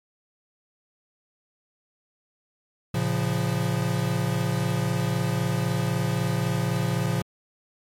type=tone cluster; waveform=square; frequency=113.9 / 137.7 / 173.7 Hz; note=A#2 / C#3 / F3; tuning=-40 / -11 / -9 cents; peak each=-28 dBFS; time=2.94-7.22 s; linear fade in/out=5 ms; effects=MP3 64 kbps